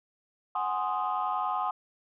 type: chord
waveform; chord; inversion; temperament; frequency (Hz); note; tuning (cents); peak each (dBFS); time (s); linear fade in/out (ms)
sine; Ab dominant seventh; third; equal; 740 / 830.6 / 1046.5 / 1244.5; Gb5 / Ab5 / C6 / Eb6; 0 / 0 / 0 / 0; -32; 0.55-1.71; 5
effects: tanh soft clip ceiling -20 dBFS